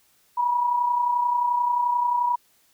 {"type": "tone pair together", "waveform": "sine", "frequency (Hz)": [939.6, 971], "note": ["A#5", "B5"], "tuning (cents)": [13, -30], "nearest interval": "minor second", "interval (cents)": 57, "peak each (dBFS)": [-29, -20], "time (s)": [0.37, 2.36], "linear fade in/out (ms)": 10, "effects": ["white hiss -62 dBFS RMS until 2.73 s"]}